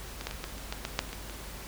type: clicks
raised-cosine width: 0.2 ms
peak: -20 / -15 / -19 / -18 / -25 / -16 / -15 / -8 / -28 / -21 / -24 dBFS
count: 11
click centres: 0.211 / 0.27 / 0.311 / 0.441 / 0.581 / 0.725 / 0.851 / 0.991 / 1.092 / 1.13 / 1.297 s
effects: added 50 Hz sine -43 dBFS peak until 1.67 s + pink hiss -44 dBFS RMS until 1.67 s